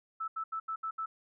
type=tone bursts at uneven times; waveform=sine; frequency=1314 Hz; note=E6; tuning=6 cents flat; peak=-33 dBFS; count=6; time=0.2-0.28 / 0.36-0.44 / 0.52-0.6 / 0.68-0.76 / 0.83-0.91 / 0.98-1.06 s; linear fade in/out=10 ms; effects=none